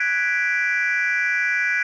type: chord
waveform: sine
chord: G# half-diminished seventh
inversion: third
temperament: equal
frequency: 1480 / 1661.2 / 1975.5 / 2349 Hz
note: F#6 / G#6 / B6 / D7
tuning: 0 / 0 / 0 / 0 cents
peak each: -23 dBFS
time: 0-1.83 s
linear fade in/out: 5 ms
effects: tanh soft clip ceiling -13 dBFS